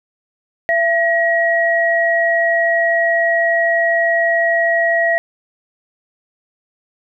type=tone pair together; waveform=sine; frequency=673 / 1903.5 Hz; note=E5 / A#6; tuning=+36 / +36 cents; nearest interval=octave + tritone; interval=1800 cents; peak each=-15 dBFS; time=0.69-5.18 s; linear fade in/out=0 ms; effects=none